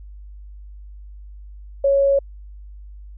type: tone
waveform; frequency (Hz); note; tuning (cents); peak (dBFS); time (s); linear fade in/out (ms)
sine; 554.4; C#5; 0; -13; 1.84-2.19; 5
effects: added 50 Hz sine -36 dBFS peak until 3.17 s